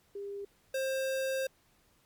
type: tone pair in turn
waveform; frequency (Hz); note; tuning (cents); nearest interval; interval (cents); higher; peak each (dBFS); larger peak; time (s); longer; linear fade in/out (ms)
sine / square; 401.3 / 530.7; G4 / C5; +41 / +24; perfect fourth; 483; second; -37 / -31; second; 0.15-0.45 / 0.74-1.47; second; 5
effects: pink hiss -68 dBFS RMS until 2.05 s + MP3 96 kbps